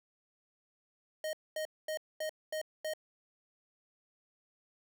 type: tone bursts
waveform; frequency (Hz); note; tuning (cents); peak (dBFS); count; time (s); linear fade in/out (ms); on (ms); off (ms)
square; 622.3; D#5; 0; -35; 6; 1.24-2.936; 2; 91; 230
effects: none

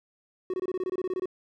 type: tone bursts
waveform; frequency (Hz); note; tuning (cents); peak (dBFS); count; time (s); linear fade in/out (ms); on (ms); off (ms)
triangle; 370; F#4; 0; -25; 13; 0.5-1.257; 2; 37; 23
effects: none

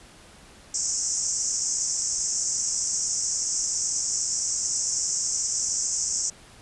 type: band-pass noise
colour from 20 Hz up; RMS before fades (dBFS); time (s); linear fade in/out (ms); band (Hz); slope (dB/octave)
white; -27; 0.74-6.3; 5; 5400 to 7900; 96
effects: pink hiss -50 dBFS RMS until 6.61 s + resampled to 24000 Hz

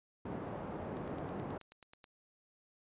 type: band-pass noise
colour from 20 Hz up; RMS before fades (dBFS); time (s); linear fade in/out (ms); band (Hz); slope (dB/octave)
pink; -42; 0.25-1.58; 5; 120 to 840; 12
type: click train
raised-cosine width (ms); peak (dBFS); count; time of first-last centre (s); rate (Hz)
0.2; -37; 11; 0.97-2.042; 9.33
effects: resampled to 8000 Hz

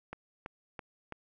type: click train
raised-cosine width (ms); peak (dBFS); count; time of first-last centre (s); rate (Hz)
0.5; -25; 4; 0.13-1.123; 3.02
effects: none

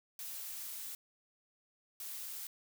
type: noise bursts at uneven times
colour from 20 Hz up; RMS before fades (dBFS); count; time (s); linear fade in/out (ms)
blue; -44; 2; 0.19-0.95 / 2-2.47; 2
effects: none

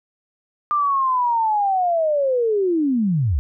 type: linear sweep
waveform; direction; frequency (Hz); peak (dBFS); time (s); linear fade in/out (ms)
sine; down; 1200 to 60; -16; 0.71-3.39; 0
effects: none

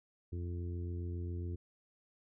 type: harmonic tone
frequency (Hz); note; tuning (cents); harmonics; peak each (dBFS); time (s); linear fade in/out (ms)
87.31; F2; 0; 1 / 2 / 3 / 4 / 5; -37 / -50 / -50 / -48 / -56; 0.32-1.56; 10
effects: none

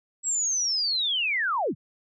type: linear sweep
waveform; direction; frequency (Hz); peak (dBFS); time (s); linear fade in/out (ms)
sine; down; 7800 to 87.31; -23; 0.23-1.75; 50
effects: none

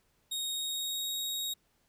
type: tone with pitch glide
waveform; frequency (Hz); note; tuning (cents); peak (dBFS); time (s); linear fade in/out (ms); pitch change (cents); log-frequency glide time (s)
sawtooth; 3742 to 3772; A#7 to A#7; +6 to +20; -30; 0.31-1.54; 10; +14; 0.47-1.11
effects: pink hiss -72 dBFS RMS until 1.88 s

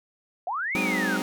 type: linear two-way sweep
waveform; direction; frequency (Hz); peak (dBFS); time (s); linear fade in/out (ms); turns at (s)
sine; up then down; 655 to 2489 to 1400; -26; 0.47-1.17; 2; 0.79
type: chord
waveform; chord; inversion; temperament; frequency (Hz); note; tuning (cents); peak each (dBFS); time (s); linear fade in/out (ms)
sawtooth; Ab dominant seventh; third; just; 186.89 / 207.7 / 259.6 / 311.5; Gb3 / Ab3 / C4 / Eb4; +18 / 0 / -13 / +2; -27; 0.75-1.22; 0
effects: none

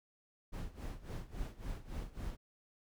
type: noise with tremolo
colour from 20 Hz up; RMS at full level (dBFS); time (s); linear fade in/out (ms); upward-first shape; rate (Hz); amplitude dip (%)
brown; -40; 0.52-2.37; 20; sine; 3.6; 85
effects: none

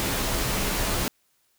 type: noise with comb filter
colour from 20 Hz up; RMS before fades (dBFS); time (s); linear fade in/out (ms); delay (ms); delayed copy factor
pink; -26; 0-1.08; 0; 13; -0.55
effects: white hiss -68 dBFS RMS until 1.58 s

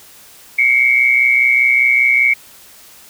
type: tone pair together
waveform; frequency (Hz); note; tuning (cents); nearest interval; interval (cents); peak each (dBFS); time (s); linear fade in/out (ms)
sine; 2159 / 2284; C#7 / D7; -46 / -49; minor second; 97; -12; 0.58-2.34; 10
effects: white hiss -42 dBFS RMS until 3.09 s

